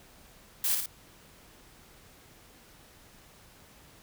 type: noise with echo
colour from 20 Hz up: blue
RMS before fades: -28 dBFS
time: 0.64-0.75 s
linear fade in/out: 2 ms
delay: 55 ms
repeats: 2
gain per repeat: -4 dB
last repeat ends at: 0.86 s
effects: pink hiss -56 dBFS RMS until 4.02 s